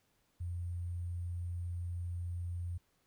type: tone with sample-and-hold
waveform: sine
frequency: 87.31 Hz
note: F2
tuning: in tune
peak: -36 dBFS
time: 0.4-2.78 s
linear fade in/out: 10 ms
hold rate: 8820 Hz
effects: pink hiss -75 dBFS RMS until 3.06 s